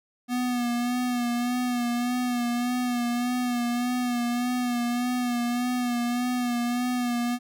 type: tone with vibrato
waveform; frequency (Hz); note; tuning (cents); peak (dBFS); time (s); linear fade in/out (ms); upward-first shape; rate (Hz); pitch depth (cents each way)
square; 243.9; B3; -21; -25; 0.28-7.39; 50; sine; 1.7; 36
effects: none